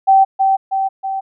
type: tone with echo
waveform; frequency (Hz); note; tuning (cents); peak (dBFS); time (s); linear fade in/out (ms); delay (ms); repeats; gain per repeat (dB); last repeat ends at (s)
sine; 774; G5; -22; -6; 0.07-0.25; 20; 320; 3; -4; 1.21
effects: none